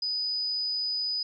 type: tone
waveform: sine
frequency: 4978 Hz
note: D#8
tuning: in tune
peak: -27 dBFS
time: 0.02-1.23 s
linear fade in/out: 5 ms
effects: none